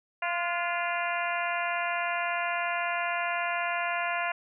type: harmonic tone with a mistuned harmonic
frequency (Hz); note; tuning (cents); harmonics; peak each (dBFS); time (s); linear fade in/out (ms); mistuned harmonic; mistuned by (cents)
345.4; F4; -19; 2 / 3 / 4 / 5 / 6 / 7 / 8; -32 / -34 / -35 / -36 / -37 / -37 / -38; 0.22-4.32; 5; 4; +45
effects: none